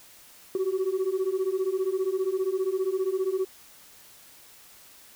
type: beating tone pair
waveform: sine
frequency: 370 / 385 Hz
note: F#4 / G4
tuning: 0 / -31 cents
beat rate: 15 Hz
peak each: -26 / -25 dBFS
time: 0.55-3.45 s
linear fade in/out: 2 ms
effects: tanh soft clip ceiling -21 dBFS + white hiss -52 dBFS RMS until 5.15 s